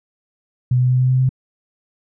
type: tone with pitch steps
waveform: sine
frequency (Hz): 125.2 / 126.14 / 127.09 / 128.05 / 129.02 / 129.99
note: B2 / B2 / C3 / C3 / C3 / C3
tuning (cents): +24 / +37 / -50 / -37 / -24 / -11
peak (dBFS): -12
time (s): 0.71-1.292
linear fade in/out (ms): 5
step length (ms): 97
effects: none